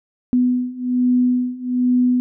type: beating tone pair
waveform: sine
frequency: 248.2 / 249.4 Hz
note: B3 / B3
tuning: +9 / +17 cents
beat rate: 1.2 Hz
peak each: -19 / -17 dBFS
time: 0.33-2.2 s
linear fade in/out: 0 ms
effects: none